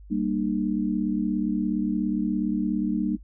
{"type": "chord", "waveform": "sine", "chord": "Eb major", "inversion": "first", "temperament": "equal with one note detuned", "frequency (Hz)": [196, 233.1, 303.3], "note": ["G3", "Bb3", "Eb4"], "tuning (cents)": [0, 0, -44], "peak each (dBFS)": -27, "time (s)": [0.1, 3.17], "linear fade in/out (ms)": 20, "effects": ["noise-tail reverb RT60 0.1 s tail -23 dB re dry", "added 50 Hz sine -43 dBFS peak until 3.23 s"]}